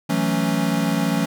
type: chord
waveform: square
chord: F# minor seventh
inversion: third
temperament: equal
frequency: 164.81 / 185 / 220 / 277.2 Hz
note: E3 / F#3 / A3 / C#4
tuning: 0 / 0 / 0 / 0 cents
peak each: -25 dBFS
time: 0.09-1.26 s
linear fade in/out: 10 ms
effects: none